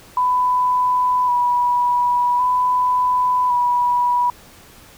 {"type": "tone with vibrato", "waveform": "sine", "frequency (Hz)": 987, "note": "B5", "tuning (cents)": -1, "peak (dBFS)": -14, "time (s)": [0.17, 4.3], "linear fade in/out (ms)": 2, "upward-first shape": "square", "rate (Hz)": 0.45, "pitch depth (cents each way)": 19, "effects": ["pink hiss -45 dBFS RMS until 4.97 s"]}